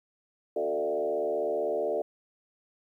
sine tone with frequency modulation, 518 Hz, C5, 17 cents flat, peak -26 dBFS, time 0.56-2.02 s, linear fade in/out 5 ms, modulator 75.7 Hz, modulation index 2, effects 11-bit

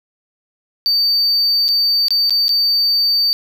triangle tone with dropouts, 4600 Hz, D8, 37 cents flat, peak -11 dBFS, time 0.86-3.33 s, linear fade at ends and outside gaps 0 ms, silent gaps 1.682-1.688 / 2.083-2.106 / 2.296-2.306 / 2.482-2.492 s, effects none

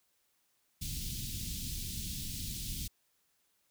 pink band-stop noise, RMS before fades -39 dBFS, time 0.81-2.88 s, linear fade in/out 10 ms, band 220 to 3300 Hz, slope 24 dB/octave, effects white hiss -75 dBFS RMS until 3.7 s

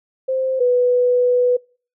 sine tone pair in turn, 523.3 / 493.9 Hz, C5 / B4, 0 / 0 cents, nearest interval minor second, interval 100 cents, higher first, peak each -17 / -12 dBFS, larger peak second, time 0.28-0.6 / 0.6-1.57 s, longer second, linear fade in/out 10 ms, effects noise-tail reverb RT60 0.4 s tail -26 dB re dry

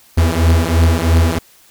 45% pulse beating tone pair, 81 / 84 Hz, E2 / E2, -30 / +33 cents, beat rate 3 Hz, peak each -13 dBFS, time 0.17-1.39 s, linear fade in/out 10 ms, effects white hiss -48 dBFS RMS until 1.7 s

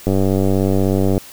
click train, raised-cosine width 2 ms, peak -4 dBFS, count 108, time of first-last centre 0.07-1.179 s, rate 96.5 Hz, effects white hiss -39 dBFS RMS until 1.32 s

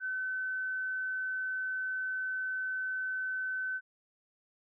sine tone, 1521 Hz, F#6, 47 cents sharp, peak -32 dBFS, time 0-3.81 s, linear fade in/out 50 ms, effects none

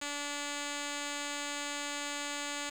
5% pulse tone with low-pass filter, 289 Hz, D4, 28 cents flat, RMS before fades -38 dBFS, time 0.01-2.7 s, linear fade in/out 10 ms, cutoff 6600 Hz, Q 5.5, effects 9-bit

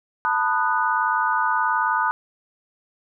sine chord, B dominant seventh, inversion third, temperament just, 889 / 987.8 / 1234.7 / 1481.6 Hz, A5 / B5 / D#6 / F#6, +18 / 0 / -14 / +2 cents, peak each -24 dBFS, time 0.25-2.11 s, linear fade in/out 0 ms, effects none

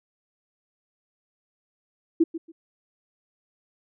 sine tone with echo, 328.5 Hz, E4, 6 cents flat, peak -14 dBFS, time 2.2-2.24 s, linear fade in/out 10 ms, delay 140 ms, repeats 2, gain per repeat -14 dB, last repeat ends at 2.52 s, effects none

